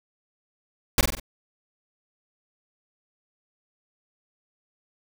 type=noise with echo; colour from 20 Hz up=pink; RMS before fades=-17 dBFS; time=0.98-1.01 s; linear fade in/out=2 ms; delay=47 ms; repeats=4; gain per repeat=-5 dB; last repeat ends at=1.198 s; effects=none